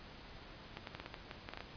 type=clicks; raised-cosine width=0.3 ms; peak=-27 dBFS; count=11; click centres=0.771 / 0.872 / 0.95 / 1 / 1.061 / 1.142 / 1.312 / 1.489 / 1.536 / 1.574 / 1.606 s; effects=pink hiss -53 dBFS RMS until 1.76 s + resampled to 11025 Hz